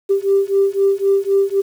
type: beating tone pair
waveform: sine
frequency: 392 / 395.9 Hz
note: G4 / G4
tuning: 0 / +17 cents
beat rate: 3.9 Hz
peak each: -15 dBFS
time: 0.09-1.62 s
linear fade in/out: 20 ms
effects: tanh soft clip ceiling -5 dBFS + 7-bit